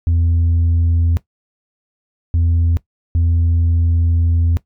sine tone bursts at uneven times, 83.9 Hz, E2, 31 cents sharp, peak -9 dBFS, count 3, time 0.07-1.17 / 2.34-2.77 / 3.15-4.57 s, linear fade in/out 0 ms, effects noise-tail reverb RT60 0.1 s tail -19 dB re dry + tanh soft clip ceiling -10 dBFS

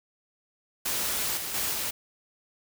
white noise with level steps, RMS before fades -29 / -34 / -29 / -31 dBFS, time 0.85-1.91 s, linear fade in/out 10 ms, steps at 1.37 / 1.54 / 1.73 s, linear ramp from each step 5 ms, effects none

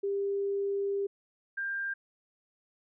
sine tone pair in turn, 398.3 / 1593.2 Hz, G4 / G6, +28 / +28 cents, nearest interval 2 octaves, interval 2400 cents, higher second, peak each -28 / -31 dBFS, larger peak first, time 0.03-1.07 / 1.57-1.94 s, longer first, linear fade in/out 10 ms, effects none

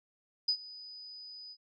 sine tone with ADSR envelope, 4978 Hz, D#8, in tune, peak -24 dBFS, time 0.48-1.57 s, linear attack 8 ms, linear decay 76 ms, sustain -21 dB, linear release 56 ms, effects none

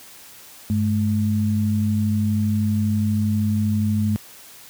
sine tone pair together, 100.5 / 213 Hz, G2 / G#3, +44 / +44 cents, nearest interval octave + minor second, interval 1300 cents, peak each -20 dBFS, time 0.7-4.16 s, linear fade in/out 0 ms, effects white hiss -44 dBFS RMS until 4.69 s + high-pass 60 Hz 12 dB/octave

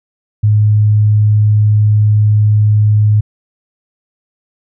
sine tone, 105.8 Hz, G#2, 33 cents sharp, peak -6 dBFS, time 0.43-3.21 s, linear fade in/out 10 ms, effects none

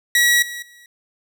sawtooth tone with level steps, 1923 Hz, B6, 47 cents flat, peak -9 / -25 / -41 dBFS, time 0.15-0.86 s, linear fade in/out 2 ms, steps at 0.42 / 0.62 s, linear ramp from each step 5 ms, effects none

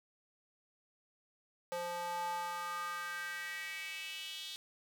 square tone with high-pass filter sweep, 174.3 Hz, F3, 3 cents flat, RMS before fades -41 dBFS, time 1.72-4.56 s, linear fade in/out 0 ms, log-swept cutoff 610 to 3600 Hz, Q 4.2, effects 11-bit

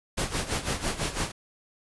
pink noise with tremolo, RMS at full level -27 dBFS, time 0.17-1.32 s, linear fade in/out 10 ms, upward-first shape sine, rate 6 Hz, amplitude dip 75%, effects resampled to 24000 Hz

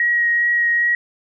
sine tone with vibrato, 1895 Hz, A#6, 28 cents sharp, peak -14 dBFS, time 0-0.95 s, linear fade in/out 2 ms, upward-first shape triangle, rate 2.5 Hz, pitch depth 13 cents each way, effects none

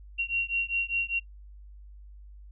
sine beating tone pair, 2747 / 2752 Hz, F7 / F7, -29 / -26 cents, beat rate 5 Hz, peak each -29 dBFS, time 0.18-1.2 s, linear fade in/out 20 ms, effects noise-tail reverb RT60 0.1 s tail -21 dB re dry + added 50 Hz sine -45 dBFS peak until 2.51 s

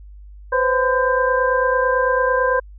sine tone cluster, 504 / 533 / 1017 / 1575 Hz, B4 / C5 / C6 / G6, +35 / +32 / -50 / +8 cents, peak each -19 / -22 / -20 / -21 dBFS, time 0.52-2.6 s, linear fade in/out 10 ms, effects added 50 Hz sine -37 dBFS peak until 2.78 s

